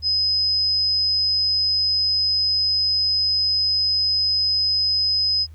sine tone, 5050 Hz, D#8, 25 cents sharp, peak -17 dBFS, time 0.02-5.47 s, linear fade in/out 50 ms, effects added 79 Hz sine -38 dBFS peak until 5.54 s + pink hiss -61 dBFS RMS until 5.54 s

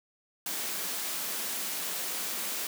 white high-pass noise, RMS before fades -34 dBFS, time 0.46-2.67 s, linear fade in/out 2 ms, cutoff 170 Hz, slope 48 dB/octave, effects none

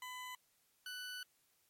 20% pulse tone pair in turn, 1004 / 1491.3 Hz, B5 / F#6, +28 / +13 cents, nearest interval perfect fifth, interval 685 cents, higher second, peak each -40 / -39 dBFS, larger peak second, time 0.02-0.35 / 0.86-1.23 s, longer second, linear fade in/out 2 ms, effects white hiss -75 dBFS RMS until 1.69 s + MP3 64 kbps

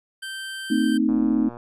25% pulse tone, 1560 Hz, G6, 9 cents flat, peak -27 dBFS, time 0.22-0.98 s, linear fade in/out 10 ms
sine chord, A diminished, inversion none, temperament equal with one note detuned, 225.7 / 261.6 / 311.1 Hz, A3 / C4 / Eb4, +44 / 0 / 0 cents, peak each -22 dBFS, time 0.7-1.49 s, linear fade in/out 10 ms
click train, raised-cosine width 1 ms, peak -25 dBFS, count 58, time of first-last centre 1.09-1.569 s, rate 119 Hz
effects resampled to 32000 Hz

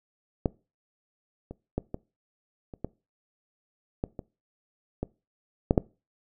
clicks, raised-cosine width 2 ms, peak -10 / -25 / -14 / -19 / -27 / -17 / -14 / -22 / -16 / -6 / -6 dBFS, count 11, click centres 0.458 / 1.51 / 1.78 / 1.944 / 2.738 / 2.846 / 4.039 / 4.192 / 5.03 / 5.709 / 5.778 s, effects noise-tail reverb RT60 0.3 s tail -22 dB re dry

